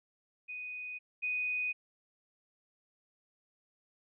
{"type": "tone pair in turn", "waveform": "sine", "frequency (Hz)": [2489, 2489], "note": ["D#7", "D#7"], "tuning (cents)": [0, 0], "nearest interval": "unison", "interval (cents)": 0, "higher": "neither", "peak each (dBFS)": [-39, -31], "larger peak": "second", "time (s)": [[0.48, 0.99], [1.22, 1.73]], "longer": "neither", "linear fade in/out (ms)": 20, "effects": []}